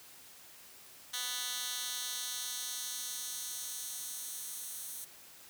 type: tone with high-pass filter sweep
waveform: 10% pulse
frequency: 247.9 Hz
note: B3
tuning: 7 cents sharp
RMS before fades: -40 dBFS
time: 1.13-5.05 s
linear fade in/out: 10 ms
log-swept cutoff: 3100 to 9600 Hz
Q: 0.92
effects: white hiss -55 dBFS RMS until 5.49 s + high-pass 60 Hz 12 dB/octave